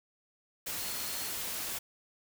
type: tone in noise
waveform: sine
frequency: 4275 Hz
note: C8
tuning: 36 cents sharp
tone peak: -46 dBFS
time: 0.78-1.31 s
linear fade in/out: 10 ms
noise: white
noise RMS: -37 dBFS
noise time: 0.66-1.79 s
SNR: -12 dB
effects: none

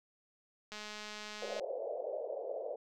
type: click train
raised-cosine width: 0.2 ms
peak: -28 dBFS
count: 186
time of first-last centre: 0.72-1.597 s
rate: 211 Hz
type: band-pass noise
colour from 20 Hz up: pink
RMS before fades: -40 dBFS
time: 1.42-2.76 s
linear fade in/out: 5 ms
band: 480 to 620 Hz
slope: 48 dB/octave
effects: none

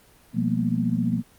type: tone cluster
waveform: sine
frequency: 121.6 / 174.5 / 194.3 / 227.8 / 242.6 Hz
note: B2 / F3 / G3 / A#3 / B3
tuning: -26 / -1 / -15 / -40 / -31 cents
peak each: -29 / -27 / -30 / -25 / -28 dBFS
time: 0.33-1.23 s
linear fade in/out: 50 ms
effects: pink hiss -55 dBFS RMS until 1.38 s + Opus 24 kbps

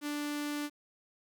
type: tone with notch filter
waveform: sawtooth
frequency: 293.7 Hz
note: D4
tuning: in tune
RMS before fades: -36 dBFS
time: 0.01-0.7 s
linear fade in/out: 50 ms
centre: 690 Hz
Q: 1.3
effects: 11-bit

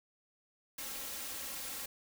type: noise with comb filter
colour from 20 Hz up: white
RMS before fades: -42 dBFS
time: 0.78-1.86 s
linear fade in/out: 5 ms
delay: 3.7 ms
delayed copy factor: +0.6
effects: none

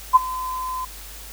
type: tone with ADSR envelope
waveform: sine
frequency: 1023 Hz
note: C6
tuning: 39 cents flat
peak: -5 dBFS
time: 0.13-0.85 s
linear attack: 27 ms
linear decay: 20 ms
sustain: -20 dB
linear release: 5 ms
effects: added 50 Hz sine -40 dBFS peak until 1.32 s + white hiss -40 dBFS RMS until 1.32 s

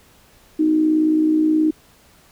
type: tone with amplitude modulation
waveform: sine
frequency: 311.1 Hz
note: D#4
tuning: in tune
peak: -11 dBFS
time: 0.59-1.71 s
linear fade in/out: 10 ms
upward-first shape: sine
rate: 58.7 Hz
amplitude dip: 50%
effects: pink hiss -52 dBFS RMS until 2.31 s

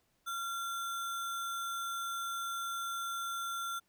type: tone with sample-and-hold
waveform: sine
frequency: 1375 Hz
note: F6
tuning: 27 cents flat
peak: -35 dBFS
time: 0.26-3.8 s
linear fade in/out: 20 ms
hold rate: 4900 Hz
effects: pink hiss -75 dBFS RMS until 3.88 s

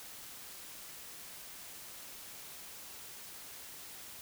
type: silence
effects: white hiss -49 dBFS RMS until 4.21 s

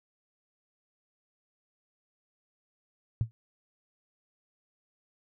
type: tone with exponential decay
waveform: sine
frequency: 112.4 Hz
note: A2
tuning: 37 cents sharp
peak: -20 dBFS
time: 3.21-3.31 s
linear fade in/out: 0 ms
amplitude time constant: 20 ms
effects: none

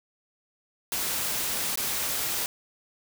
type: noise with dropouts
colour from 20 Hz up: white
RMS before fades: -29 dBFS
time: 0.92-2.46 s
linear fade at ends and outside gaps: 1 ms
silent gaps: 1.757-1.774 s
effects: none

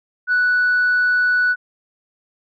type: tone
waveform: sine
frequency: 1480 Hz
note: F#6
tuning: in tune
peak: -12 dBFS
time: 0.27-1.56 s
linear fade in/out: 50 ms
effects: tanh soft clip ceiling -11 dBFS

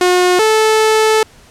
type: tone pair in turn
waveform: sawtooth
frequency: 360.8 / 436.7 Hz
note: F#4 / A4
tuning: -44 / -13 cents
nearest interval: minor third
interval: 331 cents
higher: second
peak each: -5 dBFS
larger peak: neither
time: 0.01-0.39 / 0.39-1.23 s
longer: second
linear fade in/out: 2 ms
effects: pink hiss -44 dBFS RMS until 1.5 s + low-pass 10000 Hz 12 dB/octave

